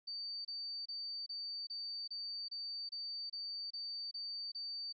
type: tone bursts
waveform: sine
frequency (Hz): 4600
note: D8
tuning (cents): -37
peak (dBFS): -40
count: 12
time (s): 0.07-4.927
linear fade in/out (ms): 10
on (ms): 380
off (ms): 27
effects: MP3 48 kbps